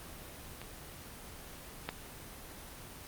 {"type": "clicks", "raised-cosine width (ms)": 0.3, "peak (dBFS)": [-27, -17], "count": 2, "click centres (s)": [0.616, 1.89], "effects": ["pink hiss -48 dBFS RMS until 3.07 s", "Opus 24 kbps"]}